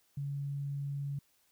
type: tone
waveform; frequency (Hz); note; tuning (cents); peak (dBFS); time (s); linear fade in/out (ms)
sine; 141.1; C#3; +31; -34; 0.17-1.19; 5
effects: white hiss -71 dBFS RMS until 1.51 s